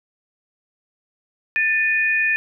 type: tone pair together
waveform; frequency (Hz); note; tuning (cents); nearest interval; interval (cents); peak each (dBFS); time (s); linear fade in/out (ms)
sine; 1778 / 2468; A6 / D#7; +18 / -15; tritone; 567; -19; 1.56-2.36; 0
effects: none